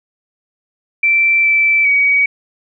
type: tone with pitch steps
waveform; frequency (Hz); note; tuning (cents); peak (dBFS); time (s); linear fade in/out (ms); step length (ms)
sine; 2340 / 2325 / 2261; D7 / D7 / C#7; -7 / -18 / +34; -9; 1.03-2.26; 5; 410
effects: none

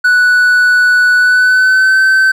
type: tone with pitch glide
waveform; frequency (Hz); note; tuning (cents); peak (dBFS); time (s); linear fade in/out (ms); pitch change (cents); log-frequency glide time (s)
triangle; 1480 to 1539.3; F#6 to G6; 0 to -32; -4; 0.04-2.32; 10; +68; 1.17-2
effects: none

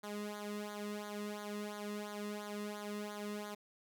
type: tone with flanger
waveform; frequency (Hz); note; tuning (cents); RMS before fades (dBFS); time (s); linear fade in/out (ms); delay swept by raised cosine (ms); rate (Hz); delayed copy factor
sawtooth; 207.7; G#3; 0; -43; 0.03-3.55; 10; 0.37 to 1.32; 2.9; -0.8
effects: none

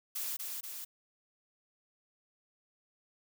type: noise with echo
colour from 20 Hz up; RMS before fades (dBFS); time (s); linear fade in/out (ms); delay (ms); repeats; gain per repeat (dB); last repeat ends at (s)
blue; -37; 0.15-0.37; 10; 240; 2; -3; 0.85
effects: none

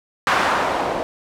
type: noise with low-pass filter sweep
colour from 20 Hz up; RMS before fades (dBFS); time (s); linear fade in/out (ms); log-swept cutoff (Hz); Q
blue; -20; 0.27-1.03; 0; 1300 to 570; 1.3
effects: none

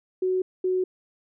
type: tone pair in turn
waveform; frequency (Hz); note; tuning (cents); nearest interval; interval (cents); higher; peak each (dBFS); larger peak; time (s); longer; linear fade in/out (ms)
sine; 371.2 / 369.8; F#4 / F#4; +6 / -1; unison; 7; first; -21; neither; 0.22-0.42 / 0.64-0.84; neither; 5
effects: none

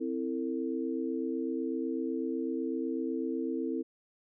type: chord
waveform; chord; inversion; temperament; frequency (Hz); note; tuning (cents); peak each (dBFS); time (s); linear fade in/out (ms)
sine; A minor; first; equal with one note detuned; 261.6 / 329.6 / 450.5; C4 / E4 / A4; 0 / 0 / +41; -34 / -34 / -37; 0-3.83; 20
effects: none

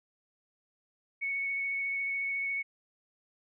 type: tone with vibrato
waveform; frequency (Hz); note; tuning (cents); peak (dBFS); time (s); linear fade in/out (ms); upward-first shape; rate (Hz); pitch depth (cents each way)
sine; 2217; C#7; 0; -30; 1.21-2.63; 20; sine; 14; 11
effects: none

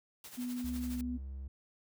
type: noise with tremolo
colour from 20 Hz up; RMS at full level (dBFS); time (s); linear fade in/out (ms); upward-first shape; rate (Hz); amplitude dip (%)
white; -48; 0.24-1.01; 2; sine; 12; 60
type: tone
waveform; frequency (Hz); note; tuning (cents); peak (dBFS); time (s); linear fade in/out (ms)
sine; 246.9; B3; 0; -35; 0.37-1.18; 20
type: tone with pitch glide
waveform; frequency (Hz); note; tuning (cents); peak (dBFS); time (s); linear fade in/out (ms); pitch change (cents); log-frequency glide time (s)
triangle; 69.3 to 67.13; C#2 to C2; 0 to +45; -38; 0.64-1.48; 5; -55; 0.77-0.95
effects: none

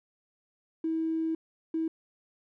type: tone bursts at uneven times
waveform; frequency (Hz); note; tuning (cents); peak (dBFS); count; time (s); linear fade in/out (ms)
triangle; 323; E4; -35; -23; 2; 0.84-1.35 / 1.74-1.88; 5
effects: tanh soft clip ceiling -25 dBFS

